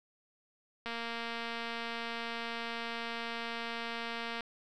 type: click train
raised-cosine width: 0.3 ms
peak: -23 dBFS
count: 824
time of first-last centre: 0.86-4.407 s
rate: 232 Hz
effects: none